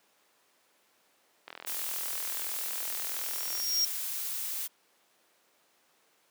click train, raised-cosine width 0.3 ms, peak -25 dBFS, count 89, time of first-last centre 1.48-3.6 s, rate 41.5 Hz
blue noise, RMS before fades -35 dBFS, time 1.66-4.68 s, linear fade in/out 20 ms
triangle tone with exponential growth, 5588 Hz, F8, in tune, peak -22 dBFS, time 2.97-3.85 s, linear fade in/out 5 ms, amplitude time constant 190 ms
effects pink hiss -67 dBFS RMS until 6.3 s + high-pass 400 Hz 12 dB/octave

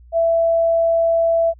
sine tone, 665 Hz, E5, 15 cents sharp, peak -13 dBFS, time 0.12-1.54 s, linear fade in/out 50 ms, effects added 60 Hz sine -42 dBFS peak until 1.59 s

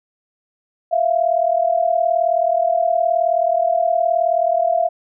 sine tone pair together, 659.3 / 698.3 Hz, E5 / F5, 0 / 0 cents, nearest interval minor second, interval 100 cents, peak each -17 dBFS, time 0.91-4.89 s, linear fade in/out 20 ms, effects none

